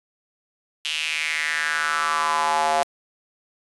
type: tone with high-pass filter sweep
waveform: square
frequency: 77.78 Hz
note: D#2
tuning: in tune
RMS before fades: -23 dBFS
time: 0.85-2.83 s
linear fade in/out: 0 ms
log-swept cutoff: 3000 to 700 Hz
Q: 4.5
effects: resampled to 24000 Hz